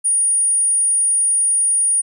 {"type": "tone", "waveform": "sine", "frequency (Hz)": 9570, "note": "D9", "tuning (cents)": 32, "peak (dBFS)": -13, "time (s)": [0.04, 2.02], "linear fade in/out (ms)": 20, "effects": []}